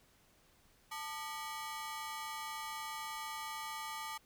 sawtooth ring-modulated tone, 1046.5 Hz, C6, in tune, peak -34 dBFS, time 0.91-4.18 s, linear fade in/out 10 ms, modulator 162 Hz, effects pink hiss -68 dBFS RMS until 4.25 s

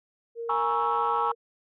sine tone, 464.5 Hz, A#4, 6 cents flat, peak -31 dBFS, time 0.35-1.35 s, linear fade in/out 50 ms
sine chord, A# half-diminished seventh, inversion third, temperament equal with one note detuned, 830.6 / 943.7 / 1108.7 / 1318.5 Hz, G#5 / A#5 / C#6 / E6, 0 / +21 / 0 / 0 cents, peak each -28 dBFS, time 0.49-1.32 s, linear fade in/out 5 ms
effects tanh soft clip ceiling -16 dBFS

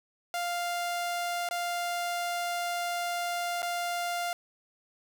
sawtooth tone with dropouts, 698.5 Hz, F5, in tune, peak -26 dBFS, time 0.34-4.33 s, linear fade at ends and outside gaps 1 ms, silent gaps 1.489-1.51 / 3.62-3.628 s, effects none

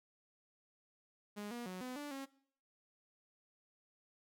sawtooth tone with pitch steps, 206.8 / 239.4 / 184.1 / 252.9 / 291.4 / 271.8 Hz, G#3 / A#3 / F#3 / B3 / D4 / C#4, -7 / +46 / -8 / +41 / -13 / -34 cents, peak -39 dBFS, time 1.36-2.26 s, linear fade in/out 20 ms, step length 150 ms, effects noise-tail reverb RT60 0.6 s tail -20 dB re dry

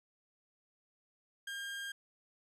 30% pulse tone, 1608 Hz, G6, 44 cents sharp, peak -37 dBFS, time 1.47-1.92 s, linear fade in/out 5 ms, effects low-pass 12000 Hz 12 dB/octave

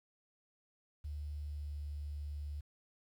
sine tone with pitch glide, 74 to 73.4 Hz, D2 to D2, +14 to 0 cents, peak -39 dBFS, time 1.04-2.61 s, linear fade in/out 10 ms, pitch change -14 cents, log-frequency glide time 1.38-1.74 s, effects 11-bit

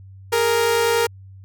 sawtooth tone pair together, 415.3 / 466.2 Hz, G#4 / A#4, 0 / 0 cents, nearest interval major second, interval 200 cents, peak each -20 / -13 dBFS, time 0.32-1.07 s, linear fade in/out 10 ms, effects added 96 Hz sine -39 dBFS peak until 1.44 s

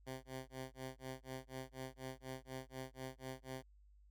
10% pulse tone with tremolo, 130.81 Hz, C3, in tune, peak -35 dBFS, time 0.06-3.63 s, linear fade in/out 20 ms, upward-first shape sine, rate 4.1 Hz, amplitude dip 100%, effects added 50 Hz sine -62 dBFS peak until 4.1 s

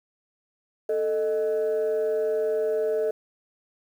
sine tone pair together, 440 / 620.1 Hz, A4 / D#5, 0 / -6 cents, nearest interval tritone, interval 594 cents, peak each -22 / -26 dBFS, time 0.89-3.11 s, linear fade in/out 5 ms, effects tanh soft clip ceiling -18 dBFS + 9-bit

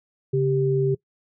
sine tone pair together, 138.59 / 392 Hz, C#3 / G4, 0 / 0 cents, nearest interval octave + tritone, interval 1800 cents, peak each -21 dBFS, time 0.33-0.95 s, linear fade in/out 10 ms, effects noise-tail reverb RT60 0.1 s tail -21 dB re dry

